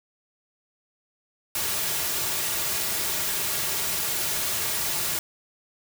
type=noise with comb filter; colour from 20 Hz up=white; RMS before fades=-27 dBFS; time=1.55-5.19 s; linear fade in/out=2 ms; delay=3.9 ms; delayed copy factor=-0.5; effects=none